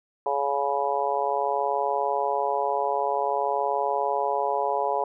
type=harmonic tone; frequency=140.5 Hz; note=C#3; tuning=24 cents sharp; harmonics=3 / 4 / 5 / 6 / 7; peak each=-30 / -29 / -29 / -28 / -29 dBFS; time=0.26-5.04 s; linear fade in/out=2 ms; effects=none